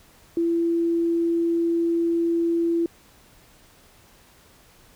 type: tone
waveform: sine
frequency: 336.6 Hz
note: E4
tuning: 36 cents sharp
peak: -19 dBFS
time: 0.37-2.86 s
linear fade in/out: 2 ms
effects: pink hiss -54 dBFS RMS until 4.95 s